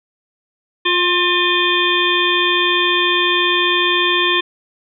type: harmonic tone with a mistuned harmonic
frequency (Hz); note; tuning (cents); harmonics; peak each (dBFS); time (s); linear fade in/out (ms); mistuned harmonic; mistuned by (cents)
352.8; F4; +18; 1 / 3 / 5 / 7 / 9 / 10; -20 / -20 / -20 / -20 / -20 / -20; 0.85-4.41; 10; 5; +28
effects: none